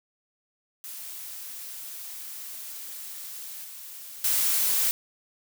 blue noise with level steps, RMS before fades -39 / -42 / -24 dBFS, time 0.84-4.91 s, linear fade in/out 0 ms, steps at 3.64 / 4.24 s, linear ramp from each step 5 ms, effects none

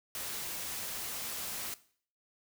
white noise, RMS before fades -39 dBFS, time 0.15-1.74 s, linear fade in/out 0 ms, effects noise-tail reverb RT60 0.5 s tail -17 dB re dry

